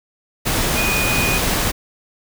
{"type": "tone in noise", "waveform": "sine", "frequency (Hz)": 2476, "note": "D#7", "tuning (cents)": -9, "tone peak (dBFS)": -20, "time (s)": [0.76, 1.39], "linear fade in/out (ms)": 20, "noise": "pink", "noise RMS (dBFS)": -19, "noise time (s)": [0.45, 1.72], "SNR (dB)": -4, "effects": []}